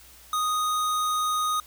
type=tone; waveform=square; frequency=1243 Hz; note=D#6; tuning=2 cents flat; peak=-24 dBFS; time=0.33-1.6 s; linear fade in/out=2 ms; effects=added 60 Hz sine -56 dBFS peak until 1.66 s + white hiss -51 dBFS RMS until 1.66 s